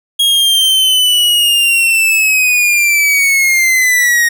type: linear sweep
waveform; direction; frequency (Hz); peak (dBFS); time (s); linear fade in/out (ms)
45% pulse; down; 3291 to 1864.7; -8; 0.19-4.29; 10
effects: none